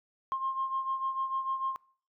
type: beating tone pair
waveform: sine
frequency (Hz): 1063 / 1069.7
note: C6 / C6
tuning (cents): +27 / +38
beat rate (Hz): 6.7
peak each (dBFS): -30 / -36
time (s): 0.32-1.76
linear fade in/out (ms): 0
effects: noise-tail reverb RT60 0.5 s tail -24 dB re dry + tanh soft clip ceiling -22 dBFS